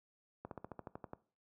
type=slowing click train; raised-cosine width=1 ms; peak=-30 dBFS; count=10; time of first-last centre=0.45-1.134 s; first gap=62 ms; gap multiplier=1.05; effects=noise-tail reverb RT60 0.4 s tail -19 dB re dry + high-pass 80 Hz 12 dB/octave